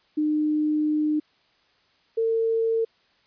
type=tone pair in turn; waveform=sine; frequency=303.9 / 452.3 Hz; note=D#4 / A4; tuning=-41 / +48 cents; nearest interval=perfect fifth; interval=689 cents; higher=second; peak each=-20 dBFS; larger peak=neither; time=0.17-1.2 / 2.17-2.85 s; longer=first; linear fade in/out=10 ms; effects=white hiss -63 dBFS RMS until 3.26 s + resampled to 11025 Hz